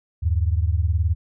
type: beating tone pair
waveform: sine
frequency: 77.78 / 96.78 Hz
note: D#2 / G2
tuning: 0 / -22 cents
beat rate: 19 Hz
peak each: -19 / -22 dBFS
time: 0.22-1.15 s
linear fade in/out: 20 ms
effects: none